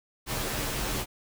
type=noise with comb filter; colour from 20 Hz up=pink; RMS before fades=-31 dBFS; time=0.26-1.06 s; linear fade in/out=50 ms; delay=12 ms; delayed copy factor=-0.6; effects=none